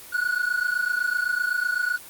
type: tone pair together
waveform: triangle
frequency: 1452.1 / 1480 Hz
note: F#6 / F#6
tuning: -33 / 0 cents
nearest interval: unison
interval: 33 cents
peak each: -23 / -23 dBFS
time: 0.12-1.98 s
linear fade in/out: 20 ms
effects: white hiss -43 dBFS RMS until 2.09 s + Opus 24 kbps